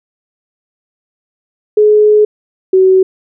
sine tone pair in turn, 422.9 / 376.8 Hz, G#4 / F#4, +31 / +32 cents, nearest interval major second, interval 199 cents, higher first, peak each -4 dBFS, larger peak neither, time 1.77-2.25 / 2.73-3.03 s, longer first, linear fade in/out 5 ms, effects none

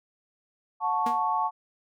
sine chord, F# minor, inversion none, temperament equal with one note detuned, 726.9 / 880 / 1108.7 Hz, F#5 / A5 / C#6, -31 / 0 / 0 cents, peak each -31 / -26 / -28 dBFS, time 0.8-1.51 s, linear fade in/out 50 ms
sawtooth tone with exponential decay, 236.8 Hz, A#3, 27 cents sharp, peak -25 dBFS, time 1.06-1.24 s, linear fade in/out 5 ms, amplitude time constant 37 ms
effects none

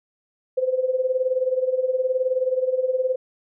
sine tone with tremolo, 514 Hz, C5, 31 cents flat, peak -16 dBFS, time 0.57-3.16 s, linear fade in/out 10 ms, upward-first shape sine, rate 19 Hz, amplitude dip 75%, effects none

